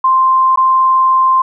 sine tone with dropouts, 1046.5 Hz, C6, in tune, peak -7 dBFS, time 0.04-1.42 s, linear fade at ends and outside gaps 5 ms, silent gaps 0.56-0.573 s, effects none

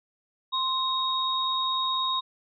sine tone pair together, 1046.5 / 3756 Hz, C6 / A#7, 0 / +12 cents, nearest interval octave + minor seventh, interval 2212 cents, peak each -27 dBFS, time 0.52-2.21 s, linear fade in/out 20 ms, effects none

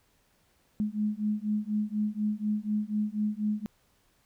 sine beating tone pair, 209.2 / 213.3 Hz, G#3 / G#3, +13 / +46 cents, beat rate 4.1 Hz, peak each -30 dBFS, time 0.8-3.66 s, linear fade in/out 0 ms, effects pink hiss -68 dBFS RMS until 4.25 s

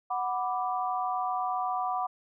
sine chord, B minor, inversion second, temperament equal, 740 / 987.8 / 1174.7 Hz, F#5 / B5 / D6, 0 / 0 / 0 cents, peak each -30 / -34 / -33 dBFS, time 0.1-2.07 s, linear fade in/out 10 ms, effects none

